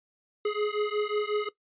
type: beating tone pair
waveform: square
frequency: 417.1 / 422.6 Hz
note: G#4 / G#4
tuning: +7 / +30 cents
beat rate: 5.5 Hz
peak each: -30 dBFS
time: 0.45-1.49 s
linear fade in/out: 5 ms
effects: noise-tail reverb RT60 0.1 s tail -18 dB re dry + resampled to 8000 Hz